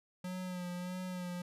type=tone with vibrato; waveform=square; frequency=180.7 Hz; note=F#3; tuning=41 cents flat; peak=-39 dBFS; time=0.24-1.42 s; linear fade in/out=5 ms; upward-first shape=sine; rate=1.6 Hz; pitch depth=33 cents each way; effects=resampled to 32000 Hz